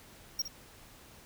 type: tone with echo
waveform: square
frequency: 5590 Hz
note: F8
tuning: 1 cent sharp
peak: -29 dBFS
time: 0.39-0.42 s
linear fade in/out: 5 ms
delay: 60 ms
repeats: 1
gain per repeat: -10 dB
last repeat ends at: 0.48 s
effects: pink hiss -55 dBFS RMS until 1.25 s